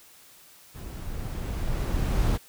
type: noise with level ramp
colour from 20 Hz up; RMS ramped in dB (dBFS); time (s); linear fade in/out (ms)
brown; -38 to -22; 0.74-2.38; 20
effects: white hiss -53 dBFS RMS until 2.48 s